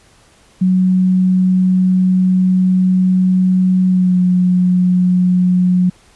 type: tone with pitch glide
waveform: sine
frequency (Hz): 185 to 181.19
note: F#3 to F#3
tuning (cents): 0 to -36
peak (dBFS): -9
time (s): 0.61-5.9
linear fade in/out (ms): 10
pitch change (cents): -36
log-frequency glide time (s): 3.87-4.19
effects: pink hiss -49 dBFS RMS until 6.15 s + resampled to 24000 Hz